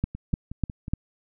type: two click trains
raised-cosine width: 5 ms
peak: -11 / -22 dBFS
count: 4 / 5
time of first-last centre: 0.04-0.936 / 0.15-0.881 s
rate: 3.35 / 5.47 Hz
effects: none